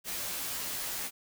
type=noise with comb filter; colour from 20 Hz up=white; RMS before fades=-36 dBFS; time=0.04-1.11 s; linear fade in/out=50 ms; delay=13 ms; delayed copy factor=-1; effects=none